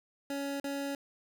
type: tone with dropouts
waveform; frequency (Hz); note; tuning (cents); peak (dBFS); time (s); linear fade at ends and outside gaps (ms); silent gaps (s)
25% pulse; 279.7; C#4; +16; -30; 0.3-0.95; 2; 0.6-0.642
effects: none